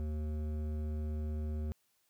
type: tone with hard clipping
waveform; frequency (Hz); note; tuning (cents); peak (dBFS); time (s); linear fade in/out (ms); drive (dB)
sine; 76.3; D#2; -33; -36; 0-1.72; 0; 12
effects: white hiss -75 dBFS RMS until 2.09 s